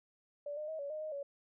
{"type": "tone with pitch steps", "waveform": "sine", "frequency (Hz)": [580, 607, 634, 566, 616, 621, 563], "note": ["D5", "D#5", "D#5", "C#5", "D#5", "D#5", "C#5"], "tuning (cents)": [-22, -43, 32, 36, -17, -3, 27], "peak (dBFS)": -38, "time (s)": [0.46, 1.23], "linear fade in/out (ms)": 5, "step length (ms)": 110, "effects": []}